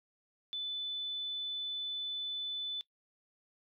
sine tone, 3500 Hz, A7, 10 cents flat, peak -35 dBFS, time 0.53-2.81 s, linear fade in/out 0 ms, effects noise-tail reverb RT60 0.1 s tail -19 dB re dry

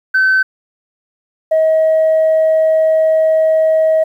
sine tone pair in turn, 1532 / 636 Hz, G6 / D#5, -40 / +38 cents, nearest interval octave + minor third, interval 1522 cents, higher first, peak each -7 dBFS, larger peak neither, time 0.14-0.43 / 1.51-4.04 s, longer second, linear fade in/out 10 ms, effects tanh soft clip ceiling -6 dBFS + 8-bit

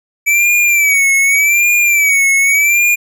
square tone with vibrato, 2300 Hz, D7, 37 cents flat, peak -9 dBFS, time 0.26-2.96 s, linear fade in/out 20 ms, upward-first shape sine, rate 0.85 Hz, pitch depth 89 cents each way, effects none

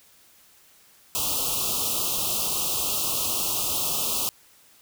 white band-stop noise, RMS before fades -26 dBFS, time 1.15-4.29 s, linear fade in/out 0 ms, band 1300 to 2600 Hz, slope 96 dB/octave, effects white hiss -56 dBFS RMS until 4.81 s

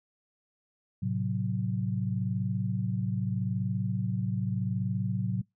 sine chord, F# diminished, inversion first, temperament equal, 110 / 130.81 / 185 Hz, A2 / C3 / F#3, 0 / 0 / 0 cents, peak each -31 / -33 / -31 dBFS, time 1.02-5.42 s, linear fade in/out 10 ms, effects noise-tail reverb RT60 0.2 s tail -26 dB re dry

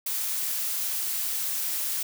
blue noise, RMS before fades -29 dBFS, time 0.06-2.03 s, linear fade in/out 5 ms, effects none

